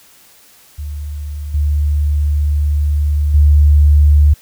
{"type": "tone with level steps", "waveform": "sine", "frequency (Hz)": 73.7, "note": "D2", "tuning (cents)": 7, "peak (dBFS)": [-21, -11, -5], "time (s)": [0.78, 4.34], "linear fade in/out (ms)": 10, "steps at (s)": [1.54, 3.34], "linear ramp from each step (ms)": 5, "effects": ["white hiss -46 dBFS RMS until 4.41 s"]}